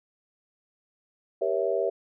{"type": "chord", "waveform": "sine", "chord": "G diminished seventh", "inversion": "none", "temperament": "equal with one note detuned", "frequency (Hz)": [392, 472.9, 554.4, 659.3], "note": ["G4", "Bb4", "Db5", "Fb5"], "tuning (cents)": [0, 25, 0, 0], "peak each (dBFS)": -29, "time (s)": [1.41, 1.9], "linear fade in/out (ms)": 10, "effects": []}